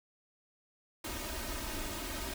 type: noise with comb filter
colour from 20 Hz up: pink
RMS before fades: -39 dBFS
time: 1.04-2.34 s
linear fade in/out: 5 ms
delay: 3.2 ms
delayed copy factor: +0.75
effects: none